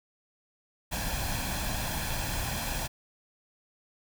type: noise with comb filter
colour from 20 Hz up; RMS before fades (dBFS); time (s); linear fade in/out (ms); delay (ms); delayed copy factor
pink; -32; 0.91-2.88; 20; 1.2; +0.6
effects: none